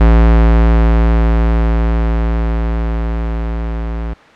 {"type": "tone with level ramp", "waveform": "square", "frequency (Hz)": 56.4, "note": "A1", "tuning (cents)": 44, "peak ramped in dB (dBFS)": [-5, -19], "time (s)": [0, 4.14], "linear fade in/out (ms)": 10, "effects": ["white hiss -40 dBFS RMS until 4.35 s", "low-pass 2000 Hz 12 dB/octave"]}